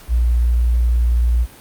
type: tone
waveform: sine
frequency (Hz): 59.3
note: A#1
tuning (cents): +30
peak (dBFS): -12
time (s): 0.08-1.47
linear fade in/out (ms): 50
effects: pink hiss -42 dBFS RMS until 1.6 s + Opus 48 kbps